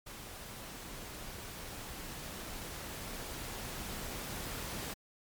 pink noise with level ramp, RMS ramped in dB -47 to -40 dBFS, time 0.06-4.94 s, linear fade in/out 10 ms, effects MP3 96 kbps

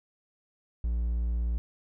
triangle tone, 58.27 Hz, A#1, in tune, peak -24 dBFS, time 0.84-1.58 s, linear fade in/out 0 ms, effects none

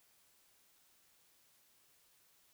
silence, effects white hiss -70 dBFS RMS until 2.53 s

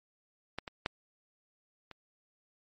clicks, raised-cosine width 0.3 ms, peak -19 / -24 / -14 / -30 dBFS, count 4, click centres 0.586 / 0.678 / 0.861 / 1.913 s, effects MP3 48 kbps

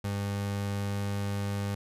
30% pulse tone, 100.6 Hz, G2, 45 cents sharp, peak -27 dBFS, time 0.04-1.75 s, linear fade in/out 5 ms, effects resampled to 32000 Hz

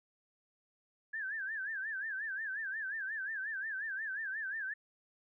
sine tone with vibrato, 1661.2 Hz, G#6, in tune, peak -36 dBFS, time 1.13-4.74 s, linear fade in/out 10 ms, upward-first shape sine, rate 5.6 Hz, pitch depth 150 cents each way, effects none

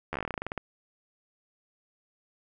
slowing click train, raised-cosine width 0.5 ms, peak -17 dBFS, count 16, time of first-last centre 0.13-0.577 s, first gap 12 ms, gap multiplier 1.12, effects none

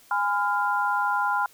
sine tone cluster, 823 / 1012 / 1398 Hz, G#5 / B5 / F6, -16 / +42 / +1 cents, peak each -26 dBFS, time 0.11-1.46 s, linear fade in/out 2 ms, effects white hiss -55 dBFS RMS until 1.53 s

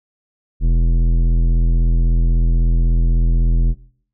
sine tone with tanh clipping, 41.87 Hz, E1, 28 cents sharp, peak -13 dBFS, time 0.6-3.75 s, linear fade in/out 50 ms, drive 13 dB, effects noise-tail reverb RT60 0.6 s tail -21 dB re dry

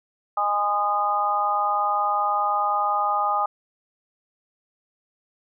harmonic tone, 205.5 Hz, G#3, 18 cents flat, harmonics 3 / 4 / 5 / 6, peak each -32 / -23 / -31 / -23 dBFS, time 0.37-3.46 s, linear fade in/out 5 ms, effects none

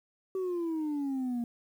sine exponential sweep, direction down, 383.5 to 233.6 Hz, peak -27 dBFS, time 0.35-1.44 s, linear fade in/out 2 ms, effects tanh soft clip ceiling -29 dBFS + 10-bit

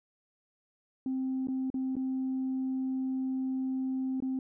sine tone with dropouts, 261.9 Hz, C4, 2 cents sharp, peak -28 dBFS, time 1.06-4.39 s, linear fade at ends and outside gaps 2 ms, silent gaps 1.472-1.484 / 1.702-1.742 / 1.955-1.966 / 4.203-4.223 s, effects tanh soft clip ceiling -26 dBFS

